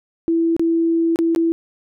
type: tone with dropouts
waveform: sine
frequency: 331.4 Hz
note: E4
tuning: 9 cents sharp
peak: -14 dBFS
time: 0.28-1.52 s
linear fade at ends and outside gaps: 0 ms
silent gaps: 0.565-0.595 / 1.159-1.189 / 1.349-1.361 s
effects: none